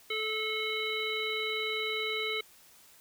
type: harmonic tone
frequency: 435 Hz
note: A4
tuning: 20 cents flat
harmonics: 1 / 3 / 5 / 7 / 9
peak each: -36 / -41 / -34 / -38 / -38 dBFS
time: 0.1-2.41 s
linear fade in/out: 5 ms
effects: white hiss -58 dBFS RMS until 3 s